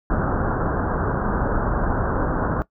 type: low-pass noise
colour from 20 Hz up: pink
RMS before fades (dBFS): -22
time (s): 0.1-2.62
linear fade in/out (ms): 0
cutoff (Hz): 1600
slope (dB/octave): 96
effects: noise-tail reverb RT60 0.1 s tail -19 dB re dry